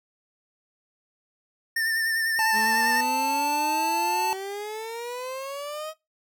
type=tone with vibrato; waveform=square; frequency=1800 Hz; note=A6; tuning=39 cents sharp; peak=-24 dBFS; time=1.76-3.01 s; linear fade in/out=5 ms; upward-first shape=sine; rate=10 Hz; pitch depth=38 cents each way
type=tone; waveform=square; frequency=882 Hz; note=A5; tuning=4 cents sharp; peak=-24 dBFS; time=2.39-4.33 s; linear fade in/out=0 ms
type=exponential sweep; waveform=30% pulse; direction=up; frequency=211.7 to 636 Hz; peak=-29 dBFS; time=2.52-5.94 s; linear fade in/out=50 ms
effects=noise-tail reverb RT60 0.2 s tail -19 dB re dry